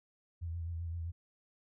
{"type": "tone with vibrato", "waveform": "sine", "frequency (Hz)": 84, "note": "E2", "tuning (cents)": 33, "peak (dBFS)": -36, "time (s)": [0.41, 1.12], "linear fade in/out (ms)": 20, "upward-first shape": "sine", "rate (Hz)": 7.7, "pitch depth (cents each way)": 43, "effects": []}